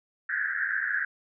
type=band-pass noise; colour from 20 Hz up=white; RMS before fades=-29 dBFS; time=0.29-1.05 s; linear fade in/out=5 ms; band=1500 to 1800 Hz; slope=96 dB/octave; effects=none